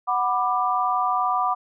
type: chord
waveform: sine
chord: B minor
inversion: second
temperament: just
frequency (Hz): 740.8 / 987.8 / 1185.3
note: F#5 / B5 / D6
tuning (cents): +2 / 0 / +16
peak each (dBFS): -24 / -25 / -23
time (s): 0.07-1.55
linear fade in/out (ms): 20
effects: none